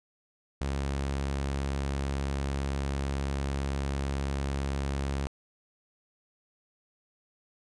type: tone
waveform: sawtooth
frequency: 69 Hz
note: C#2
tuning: 7 cents flat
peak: -25 dBFS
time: 0.61-5.27 s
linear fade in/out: 0 ms
effects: resampled to 22050 Hz